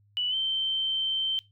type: tone with pitch glide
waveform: sine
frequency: 2960 to 3111 Hz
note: F#7 to G7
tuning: 0 to -14 cents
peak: -25 dBFS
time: 0.17-1.39 s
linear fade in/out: 0 ms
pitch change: +86 cents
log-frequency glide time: 0.29-0.35 s
effects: noise-tail reverb RT60 0.2 s tail -20 dB re dry + added 102 Hz sine -60 dBFS peak until 1.51 s